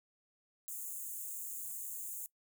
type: high-pass noise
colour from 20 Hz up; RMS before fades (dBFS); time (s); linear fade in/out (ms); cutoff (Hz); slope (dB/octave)
white; -43; 0.68-2.26; 0; 6600; 96
effects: noise-tail reverb RT60 0.1 s tail -20 dB re dry